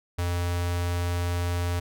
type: tone with notch filter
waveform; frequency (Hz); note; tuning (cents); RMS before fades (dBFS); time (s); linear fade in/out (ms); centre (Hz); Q
square; 87.5; F2; +4; -27; 0.18-1.8; 10; 190; 0.73
effects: none